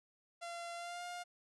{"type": "tone with pitch glide", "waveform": "sawtooth", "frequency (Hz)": [686, 706.9], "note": ["F5", "F5"], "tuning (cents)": [-31, 21], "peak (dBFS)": -39, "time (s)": [0.41, 1.24], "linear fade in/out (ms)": 20, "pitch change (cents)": 52, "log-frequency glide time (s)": [0.75, 1.04], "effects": ["resampled to 24000 Hz"]}